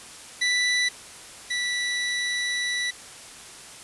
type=tone pair in turn; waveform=25% pulse; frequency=1975.5 / 1963 Hz; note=B6 / B6; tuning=0 / -11 cents; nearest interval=unison; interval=11 cents; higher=first; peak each=-17 / -21 dBFS; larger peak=first; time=0.41-0.89 / 1.5-2.91 s; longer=second; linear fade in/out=10 ms; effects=white hiss -43 dBFS RMS until 3.83 s + resampled to 24000 Hz